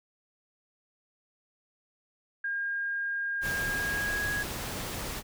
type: tone with pitch glide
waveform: sine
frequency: 1615 to 1657.5 Hz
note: G#6 to G#6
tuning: -49 to -4 cents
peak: -29 dBFS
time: 2.44-4.43 s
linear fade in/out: 5 ms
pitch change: +45 cents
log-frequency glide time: 3.51-4.27 s
type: noise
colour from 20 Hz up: pink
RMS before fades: -36 dBFS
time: 3.41-5.23 s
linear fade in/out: 50 ms
effects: none